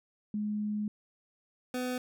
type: tone pair in turn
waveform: sine / 25% pulse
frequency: 210 / 251.1 Hz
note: G#3 / B3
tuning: +19 / +29 cents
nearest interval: minor third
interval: 310 cents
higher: second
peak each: -30 / -28 dBFS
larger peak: second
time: 0.34-0.88 / 1.74-1.98 s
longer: first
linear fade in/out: 2 ms
effects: none